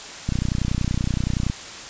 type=click train; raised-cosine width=5 ms; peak=-10 dBFS; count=38; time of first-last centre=0.29-1.499 s; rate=30.6 Hz; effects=white hiss -36 dBFS RMS until 1.89 s + resampled to 16000 Hz